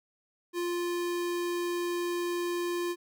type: tone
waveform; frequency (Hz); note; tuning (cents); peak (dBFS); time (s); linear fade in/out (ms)
square; 349.2; F4; 0; -30; 0.53-2.96; 50
effects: none